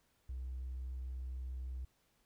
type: tone with hard clipping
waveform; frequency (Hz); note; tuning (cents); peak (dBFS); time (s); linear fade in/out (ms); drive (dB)
sine; 63.8; C2; -43; -40; 0.29-1.85; 5; 1
effects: pink hiss -75 dBFS RMS until 2.25 s